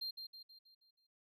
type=tone with echo; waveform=triangle; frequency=4186 Hz; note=C8; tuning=in tune; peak=-38 dBFS; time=0.01-0.11 s; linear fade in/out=10 ms; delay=160 ms; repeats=6; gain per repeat=-6 dB; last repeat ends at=1.07 s; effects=none